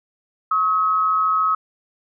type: tone pair together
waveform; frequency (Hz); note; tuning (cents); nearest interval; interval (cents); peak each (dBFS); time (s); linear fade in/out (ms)
sine; 1103.1 / 1277; C#6 / D#6; -9 / +45; minor third; 254; -25 / -16; 0.51-1.55; 5
effects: none